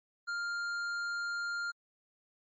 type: tone with tanh clipping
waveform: sine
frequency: 1400 Hz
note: F6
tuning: 4 cents sharp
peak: -35 dBFS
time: 0.27-1.72 s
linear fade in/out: 20 ms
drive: 11 dB
effects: MP3 32 kbps